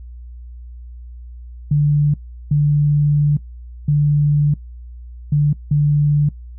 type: tone bursts at uneven times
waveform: sine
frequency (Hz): 146.83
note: D3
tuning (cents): 0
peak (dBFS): -11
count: 5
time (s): 1.71-2.14 / 2.51-3.37 / 3.88-4.54 / 5.32-5.53 / 5.71-6.29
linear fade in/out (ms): 5
effects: noise-tail reverb RT60 0.1 s tail -21 dB re dry + added 60 Hz sine -32 dBFS peak until 6.58 s